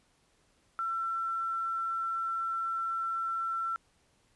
sine tone with quantisation, 1346 Hz, E6, 36 cents sharp, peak -30 dBFS, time 0.79-3.76 s, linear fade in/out 0 ms, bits 10, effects pink hiss -69 dBFS RMS until 4.35 s + resampled to 24000 Hz

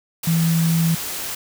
sine tone in noise, 164.81 Hz, E3, in tune, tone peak -15 dBFS, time 0.27-0.95 s, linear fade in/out 5 ms, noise white, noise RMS -28 dBFS, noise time 0.23-1.35 s, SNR +10 dB, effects none

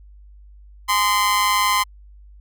sawtooth tone with amplitude modulation, 1033 Hz, C6, 22 cents flat, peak -9 dBFS, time 0.88-1.84 s, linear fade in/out 20 ms, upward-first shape sine, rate 198 Hz, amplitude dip 70%, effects added 50 Hz sine -42 dBFS peak until 2.4 s

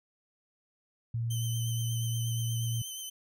sine tone, 116 Hz, A#2, 8 cents flat, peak -29 dBFS, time 1.14-2.82 s, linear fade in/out 5 ms
15% pulse tone with vibrato, 3074 Hz, G7, 35 cents flat, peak -31 dBFS, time 1.3-3.1 s, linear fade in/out 10 ms, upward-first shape sine, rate 8.4 Hz, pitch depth 28 cents each way
effects none

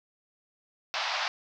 pink band-pass noise, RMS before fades -31 dBFS, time 0.94-1.28 s, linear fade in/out 0 ms, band 670 to 5400 Hz, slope 48 dB/octave, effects none

